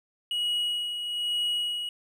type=tone with tremolo; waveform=triangle; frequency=2907 Hz; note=F#7; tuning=31 cents flat; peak=-23 dBFS; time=0.31-1.89 s; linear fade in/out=2 ms; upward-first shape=sine; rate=1.1 Hz; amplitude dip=50%; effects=none